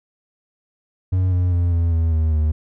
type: tone with pitch steps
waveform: triangle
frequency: 92.5 / 89.71 / 87.01 / 84.38 / 81.84 / 79.37 / 76.98 Hz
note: F#2 / F2 / F2 / E2 / E2 / D#2 / D#2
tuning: 0 / +47 / -6 / +41 / -12 / +35 / -18 cents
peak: -13 dBFS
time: 1.12-2.52 s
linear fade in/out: 10 ms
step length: 200 ms
effects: none